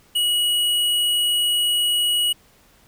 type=tone; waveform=square; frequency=2913 Hz; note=F#7; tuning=28 cents flat; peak=-18 dBFS; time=0.15-2.33 s; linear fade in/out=10 ms; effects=pink hiss -55 dBFS RMS until 2.87 s